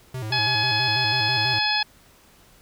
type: tone with vibrato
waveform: square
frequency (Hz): 118.3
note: A#2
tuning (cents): +26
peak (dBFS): -29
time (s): 0.14-1.59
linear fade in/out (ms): 5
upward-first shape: square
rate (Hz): 6.1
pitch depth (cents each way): 150
type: harmonic tone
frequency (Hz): 846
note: G#5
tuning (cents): +32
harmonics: 1 / 2 / 3 / 4 / 5 / 6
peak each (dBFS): -27 / -27 / -27 / -27 / -27 / -27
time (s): 0.32-1.83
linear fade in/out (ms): 5
effects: pink hiss -54 dBFS RMS until 2.61 s